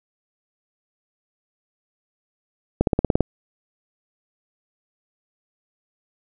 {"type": "accelerating click train", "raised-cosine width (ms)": 2, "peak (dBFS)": -3, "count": 8, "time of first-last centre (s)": [2.81, 3.207], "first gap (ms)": 62, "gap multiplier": 0.97, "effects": []}